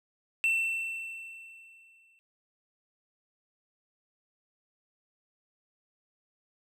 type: tone with exponential decay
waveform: triangle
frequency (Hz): 2687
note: E7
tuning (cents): +33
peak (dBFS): -21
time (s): 0.44-2.19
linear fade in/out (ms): 0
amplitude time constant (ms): 380
effects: none